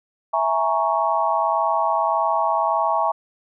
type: chord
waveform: sine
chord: A# half-diminished seventh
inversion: second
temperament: equal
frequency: 659.3 / 830.6 / 932.3 / 1108.7 Hz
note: E5 / G#5 / A#5 / C#6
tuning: 0 / 0 / 0 / 0 cents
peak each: -23 dBFS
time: 0.33-3.12 s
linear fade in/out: 10 ms
effects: none